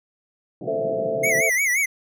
pink band-pass noise, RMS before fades -33 dBFS, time 0.61-1.41 s, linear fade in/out 2 ms, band 120 to 730 Hz, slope 96 dB/octave
sine chord, A minor, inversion none, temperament equal with one note detuned, 444.1 / 523.3 / 659.3 Hz, A4 / C5 / E5, +16 / 0 / 0 cents, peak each -27 / -28 / -24 dBFS, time 0.67-1.5 s, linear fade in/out 10 ms
square tone with vibrato, 2100 Hz, C7, 6 cents sharp, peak -19 dBFS, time 1.23-1.86 s, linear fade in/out 10 ms, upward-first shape sine, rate 5.7 Hz, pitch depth 140 cents each way
effects none

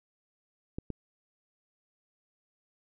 clicks, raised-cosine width 3 ms, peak -22 dBFS, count 2, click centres 0.785 / 0.903 s, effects none

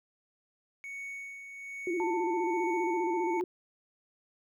triangle tone with tremolo, 2225 Hz, C#7, 6 cents sharp, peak -36 dBFS, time 0.84-3.4 s, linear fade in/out 0 ms, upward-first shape sine, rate 1.2 Hz, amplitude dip 50%
sine tone with vibrato, 349.2 Hz, F4, in tune, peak -29 dBFS, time 1.87-3.44 s, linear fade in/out 2 ms, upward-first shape square, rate 15 Hz, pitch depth 72 cents each way
sine tone, 892 Hz, A5, 23 cents sharp, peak -32 dBFS, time 2-3.41 s, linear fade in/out 0 ms
effects none

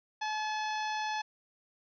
harmonic tone, 858 Hz, A5, 44 cents flat, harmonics 1 / 2 / 3 / 4 / 5 / 6 / 7, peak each -33 / -39 / -43 / -45 / -47 / -49 / -50 dBFS, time 0.21-1.22 s, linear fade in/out 10 ms, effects none

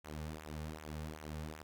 sawtooth tone with flanger, 77.1 Hz, D#2, 15 cents flat, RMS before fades -45 dBFS, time 0.04-1.63 s, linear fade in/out 10 ms, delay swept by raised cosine 0.2 to 3.1 ms, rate 2.6 Hz, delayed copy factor -0.75, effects none

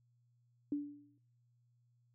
sine tone with exponential decay, 290 Hz, D4, 22 cents flat, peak -31 dBFS, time 0.72-1.18 s, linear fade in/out 2 ms, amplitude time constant 100 ms, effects noise-tail reverb RT60 0.5 s tail -23 dB re dry + added 120 Hz sine -70 dBFS peak until 2.14 s

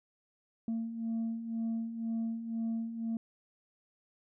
sine beating tone pair, 225.7 / 227.7 Hz, A3 / A#3, +44 / -40 cents, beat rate 2 Hz, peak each -38 / -32 dBFS, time 0.68-3.17 s, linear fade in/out 2 ms, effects tanh soft clip ceiling -29 dBFS

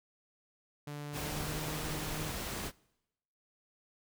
sawtooth tone with pitch glide, 146.4 to 153.86 Hz, D3 to D#3, -5 to -19 cents, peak -36 dBFS, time 0.87-2.3 s, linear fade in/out 5 ms, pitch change +86 cents, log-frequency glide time 1.13-1.57 s
pink noise, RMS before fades -39 dBFS, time 1.12-2.72 s, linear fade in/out 50 ms
effects noise-tail reverb RT60 0.9 s tail -24 dB re dry

